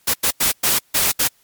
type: noise bursts at uneven times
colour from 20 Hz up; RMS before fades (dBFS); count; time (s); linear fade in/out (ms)
white; -17; 6; 0.07-0.14 / 0.23-0.31 / 0.4-0.52 / 0.63-0.79 / 0.94-1.12 / 1.19-1.28; 10
effects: white hiss -58 dBFS RMS until 1.43 s + MP3 96 kbps